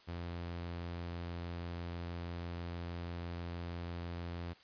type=tone; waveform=sawtooth; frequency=86.2 Hz; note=F2; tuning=22 cents flat; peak=-36 dBFS; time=0.07-4.54 s; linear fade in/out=20 ms; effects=white hiss -62 dBFS RMS until 4.63 s + resampled to 11025 Hz